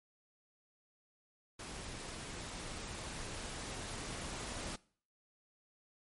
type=noise with level ramp; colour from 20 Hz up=pink; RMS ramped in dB=-46 to -42 dBFS; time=1.59-4.76 s; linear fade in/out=5 ms; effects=noise-tail reverb RT60 0.5 s tail -22 dB re dry + MP3 48 kbps